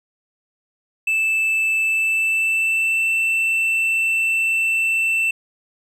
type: tone with pitch glide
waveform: triangle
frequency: 2637 to 2671 Hz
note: E7 to E7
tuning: 0 to +22 cents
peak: -15 dBFS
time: 1.07-5.31 s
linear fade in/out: 5 ms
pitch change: +22 cents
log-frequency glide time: 1.84-3.12 s
effects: none